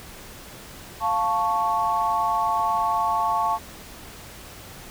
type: chord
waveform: sine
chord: F augmented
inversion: none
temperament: equal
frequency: 698.5 / 880 / 1108.7 Hz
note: F5 / A5 / C#6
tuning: 0 / 0 / 0 cents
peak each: -27 / -23 / -24 dBFS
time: 1-3.59 s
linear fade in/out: 50 ms
effects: pink hiss -42 dBFS RMS until 4.9 s